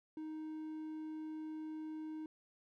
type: tone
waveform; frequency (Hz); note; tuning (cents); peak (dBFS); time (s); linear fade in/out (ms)
triangle; 312.1; D#4; +5; -40; 0.17-2.26; 2
effects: none